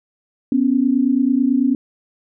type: tone pair together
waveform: sine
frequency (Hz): 248.1 / 277.2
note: B3 / C#4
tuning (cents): +8 / 0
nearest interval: major second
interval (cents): 192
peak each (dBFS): -16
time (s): 0.52-1.75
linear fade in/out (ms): 2
effects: none